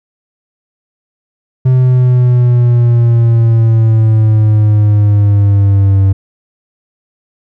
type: exponential sweep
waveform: triangle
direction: down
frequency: 129 to 96.6 Hz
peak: -3 dBFS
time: 1.65-6.13 s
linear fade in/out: 10 ms
effects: none